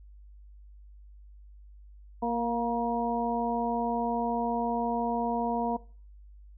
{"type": "harmonic tone with a mistuned harmonic", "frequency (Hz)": 234.4, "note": "A#3", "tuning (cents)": 10, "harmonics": [1, 2, 3, 4], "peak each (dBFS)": [-31, -33, -32, -31], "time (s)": [2.22, 5.77], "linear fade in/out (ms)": 10, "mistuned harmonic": 4, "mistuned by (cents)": 23, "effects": ["noise-tail reverb RT60 0.4 s tail -20 dB re dry", "added 50 Hz sine -48 dBFS peak until 6.57 s"]}